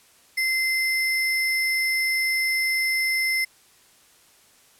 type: tone with sample-and-hold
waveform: sine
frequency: 2073 Hz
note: C7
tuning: 17 cents flat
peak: -20 dBFS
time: 0.37-3.45 s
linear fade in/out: 10 ms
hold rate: 7350 Hz
effects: white hiss -56 dBFS RMS until 4.79 s + low-pass 12000 Hz 12 dB/octave